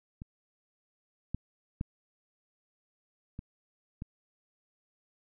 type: clicks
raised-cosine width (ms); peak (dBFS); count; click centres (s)
5; -29 / -20 / -20 / -27 / -26; 5; 0.219 / 1.346 / 1.811 / 3.391 / 4.021
effects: none